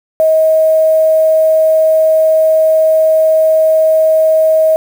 sine tone with quantisation, 634 Hz, D#5, 32 cents sharp, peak -6 dBFS, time 0.2-4.76 s, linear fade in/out 0 ms, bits 5, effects none

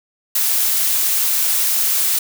blue noise, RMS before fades -17 dBFS, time 0.35-2.19 s, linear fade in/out 5 ms, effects none

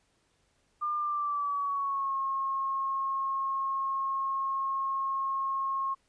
sine tone with pitch glide, 1200 to 1081.5 Hz, D6 to C#6, +37 to -43 cents, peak -28 dBFS, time 0.81-5.95 s, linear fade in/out 20 ms, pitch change -180 cents, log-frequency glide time 0.97-2.16 s, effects pink hiss -71 dBFS RMS until 6.08 s + resampled to 22050 Hz

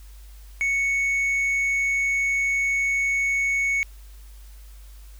sine tone with tanh clipping, 2217 Hz, C#7, in tune, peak -21 dBFS, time 0.61-3.83 s, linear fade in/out 0 ms, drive 4 dB, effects added 50 Hz sine -41 dBFS peak until 5.19 s + white hiss -55 dBFS RMS until 5.19 s

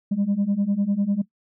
sine beating tone pair, 196 / 206 Hz, G3 / G#3, 0 / -14 cents, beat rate 10 Hz, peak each -22 / -20 dBFS, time 0.11-1.22 s, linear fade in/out 10 ms, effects noise-tail reverb RT60 0.1 s tail -18 dB re dry + tanh soft clip ceiling -16 dBFS

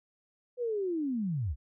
sine linear sweep, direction down, 503 to 55.8 Hz, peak -29 dBFS, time 0.57-1.56 s, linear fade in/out 50 ms, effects none

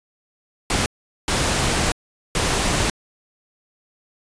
pink noise bursts at uneven times, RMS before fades -20 dBFS, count 3, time 0.7-0.86 / 1.28-1.92 / 2.35-2.9 s, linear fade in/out 2 ms, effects resampled to 22050 Hz

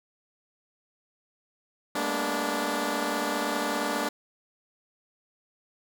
10% pulse tone cluster, 204.4 / 224.8 / 239.7 / 291.7 Hz, G#3 / A3 / A#3 / D4, -27 / +37 / +48 / -12 cents, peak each -26 / -28 / -25 / -21 dBFS, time 1.95-4.09 s, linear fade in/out 5 ms, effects none

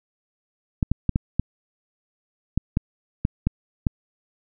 clicks, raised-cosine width 5 ms, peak -7 dBFS, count 10, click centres 0.828 / 0.916 / 1.093 / 1.159 / 1.396 / 2.576 / 2.771 / 3.251 / 3.47 / 3.868 s, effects none

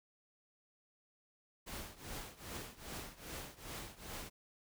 pink noise with tremolo, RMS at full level -44 dBFS, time 1.66-4.3 s, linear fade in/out 20 ms, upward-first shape triangle, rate 2.5 Hz, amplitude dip 90%, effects none

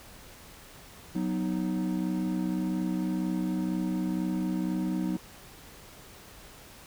triangle chord, B major, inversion second, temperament equal, 185 / 246.9 / 311.1 Hz, F#3 / B3 / D#4, 0 / 0 / 0 cents, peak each -28 / -32 / -30 dBFS, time 1.15-5.17 s, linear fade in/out 5 ms, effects pink hiss -50 dBFS RMS until 6.86 s

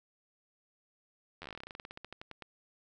slowing click train, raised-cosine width 0.3 ms, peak -28 dBFS, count 24, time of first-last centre 1.42-2.423 s, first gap 11 ms, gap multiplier 1.11, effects none

